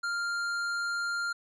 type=tone with hard clipping; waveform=triangle; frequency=1396.9 Hz; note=F6; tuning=in tune; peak=-31 dBFS; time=0.03-1.33 s; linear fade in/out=10 ms; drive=14 dB; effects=resampled to 22050 Hz